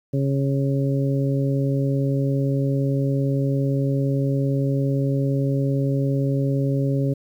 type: harmonic tone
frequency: 137.6 Hz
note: C#3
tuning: 12 cents flat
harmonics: 1 / 2 / 3 / 4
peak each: -20 / -25 / -29 / -30 dBFS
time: 0.13-7.14 s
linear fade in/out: 10 ms
effects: 9-bit